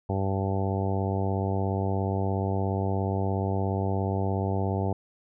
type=harmonic tone; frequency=97 Hz; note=G2; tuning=18 cents flat; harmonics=1 / 2 / 3 / 4 / 5 / 6 / 7 / 8 / 9; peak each=-27 / -32 / -36 / -34 / -36 / -40 / -36 / -38 / -38 dBFS; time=0.09-4.93 s; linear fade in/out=5 ms; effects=none